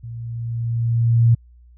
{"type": "tone with level ramp", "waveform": "sine", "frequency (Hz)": 116.54, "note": "A#2", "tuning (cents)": 0, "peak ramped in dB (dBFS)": [-30, -9], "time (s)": [0.03, 1.35], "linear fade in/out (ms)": 10, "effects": ["added 60 Hz sine -45 dBFS peak until 1.77 s"]}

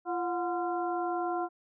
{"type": "harmonic tone with a mistuned harmonic", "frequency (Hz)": 343.7, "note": "F4", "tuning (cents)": -28, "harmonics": [1, 2, 3, 4], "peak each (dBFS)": [-33, -32, -38, -40], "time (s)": [0.05, 1.49], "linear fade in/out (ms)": 50, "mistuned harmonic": 2, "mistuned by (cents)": 87, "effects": []}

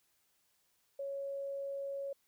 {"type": "tone", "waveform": "sine", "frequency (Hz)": 554.4, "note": "C#5", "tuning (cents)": 0, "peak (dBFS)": -37, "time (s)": [0.99, 2.13], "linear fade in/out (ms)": 5, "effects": ["white hiss -75 dBFS RMS until 2.27 s"]}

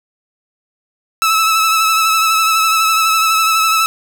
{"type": "tone with vibrato", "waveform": "sawtooth", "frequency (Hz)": 1306, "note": "E6", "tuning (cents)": -17, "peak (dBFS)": -7, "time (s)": [1.22, 3.86], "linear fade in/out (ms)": 0, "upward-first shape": "sine", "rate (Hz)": 12, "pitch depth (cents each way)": 26, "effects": []}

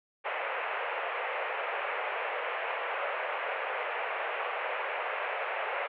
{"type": "band-pass noise", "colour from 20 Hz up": "pink", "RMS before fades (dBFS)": -34, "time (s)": [0.24, 5.88], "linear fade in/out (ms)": 20, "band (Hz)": [470, 2700], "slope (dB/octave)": 48, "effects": []}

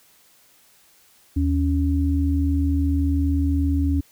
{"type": "tone pair together", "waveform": "sine", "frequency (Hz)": [78.5, 278.9], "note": ["D#2", "C#4"], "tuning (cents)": [16, 11], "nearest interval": "octave + minor seventh", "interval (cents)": 2195, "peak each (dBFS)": [-19, -22], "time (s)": [1.36, 4.01], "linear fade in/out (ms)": 10, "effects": ["white hiss -56 dBFS RMS until 4.11 s"]}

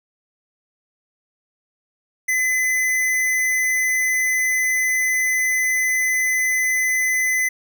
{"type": "tone", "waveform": "square", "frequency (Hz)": 2023, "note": "B6", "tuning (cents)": 41, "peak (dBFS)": -18, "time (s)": [2.28, 7.49], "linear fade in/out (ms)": 10, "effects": []}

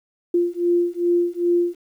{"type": "beating tone pair", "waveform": "sine", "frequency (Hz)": [346.9, 349.4], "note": ["F4", "F4"], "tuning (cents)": [-12, 1], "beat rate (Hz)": 2.5, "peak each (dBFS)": [-20, -20], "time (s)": [0.34, 1.75], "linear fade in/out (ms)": 5, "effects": ["9-bit"]}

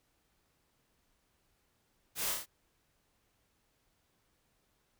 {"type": "noise with echo", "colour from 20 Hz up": "white", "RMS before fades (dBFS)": -37, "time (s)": [2.15, 2.35], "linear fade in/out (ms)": 50, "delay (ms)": 28, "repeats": 4, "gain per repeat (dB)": -2, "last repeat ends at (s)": 2.462, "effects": ["pink hiss -75 dBFS RMS until 4.99 s"]}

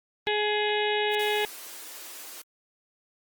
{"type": "harmonic tone", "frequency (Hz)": 420, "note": "G#4", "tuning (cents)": 19, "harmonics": [1, 2, 4, 5, 6, 7, 8, 9], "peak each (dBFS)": [-27, -30, -33, -34, -35, -35, -36, -37], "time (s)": [0.27, 1.45], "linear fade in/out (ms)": 0}
{"type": "noise with exponential growth", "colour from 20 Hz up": "blue", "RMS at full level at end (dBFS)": -36, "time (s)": [1.07, 1.15], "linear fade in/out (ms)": 1, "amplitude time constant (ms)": 16}
{"type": "high-pass noise", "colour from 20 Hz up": "white", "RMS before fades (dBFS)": -42, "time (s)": [1.19, 2.42], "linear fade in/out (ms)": 5, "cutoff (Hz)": 270, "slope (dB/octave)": 48}
{"effects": ["Opus 24 kbps"]}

